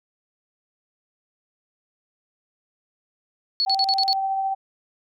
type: tone bursts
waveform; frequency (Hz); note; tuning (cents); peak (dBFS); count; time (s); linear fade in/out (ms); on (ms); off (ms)
sine; 4396; C#8; -15; -18; 6; 3.6-4.13; 0; 50; 46
type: tone with tremolo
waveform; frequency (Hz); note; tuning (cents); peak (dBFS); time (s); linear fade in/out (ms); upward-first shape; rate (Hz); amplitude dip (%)
sine; 775; G5; -20; -20; 3.66-4.55; 20; triangle; 14; 30
effects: none